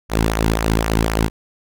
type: tone with flanger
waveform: sawtooth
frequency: 55 Hz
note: A1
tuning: in tune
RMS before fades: -18 dBFS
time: 0.09-1.3 s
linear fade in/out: 50 ms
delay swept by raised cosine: 0.23 to 1.73 ms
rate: 3.9 Hz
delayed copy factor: -0.6
effects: none